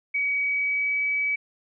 sine tone with pitch glide, 2266 to 2284 Hz, C#7 to D7, +37 to -49 cents, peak -22 dBFS, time 0.14-1.36 s, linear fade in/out 10 ms, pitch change +14 cents, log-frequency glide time 0.38-1.04 s, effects none

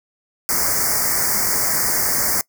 white band-stop noise, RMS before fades -19 dBFS, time 0.49-2.41 s, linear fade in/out 0 ms, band 2200 to 4700 Hz, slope 96 dB/octave, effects noise-tail reverb RT60 0.1 s tail -22 dB re dry

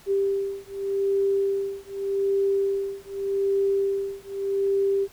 sine beating tone pair, 393.7 / 394.54 Hz, G4 / G4, +8 / +11 cents, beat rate 0.84 Hz, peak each -25 dBFS, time 0.06-5.08 s, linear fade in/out 50 ms, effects pink hiss -52 dBFS RMS until 5.12 s

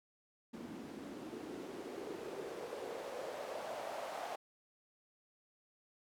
white noise with band-pass filter sweep, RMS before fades -45 dBFS, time 0.53-4.36 s, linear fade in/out 10 ms, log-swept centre 240 to 740 Hz, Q 3.1, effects none

